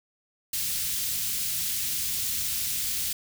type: band-stop noise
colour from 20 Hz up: white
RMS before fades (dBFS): -29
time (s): 0.53-3.13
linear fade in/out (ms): 5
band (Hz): 160 to 2900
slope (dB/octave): 12
effects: none